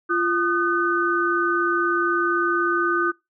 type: tone cluster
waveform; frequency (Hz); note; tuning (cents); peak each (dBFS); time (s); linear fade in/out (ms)
sine; 345.1 / 1228 / 1512; F4 / D#6 / F#6; -21 / -23 / +37; -23; 0.09-3.12; 20
effects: noise-tail reverb RT60 0.2 s tail -21 dB re dry